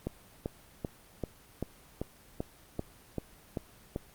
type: click train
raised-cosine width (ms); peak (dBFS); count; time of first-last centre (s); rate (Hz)
2; -19; 11; 0.07-3.961; 2.57
effects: pink hiss -57 dBFS RMS until 4.14 s + Opus 24 kbps